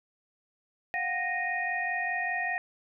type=tone cluster; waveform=sine; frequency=714 / 759 / 1863 / 2467 Hz; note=F5 / F#5 / A#6 / D#7; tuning=+38 / +44 / -2 / -15 cents; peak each=-35 / -37 / -30 / -37 dBFS; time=0.94-2.58 s; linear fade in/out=0 ms; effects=none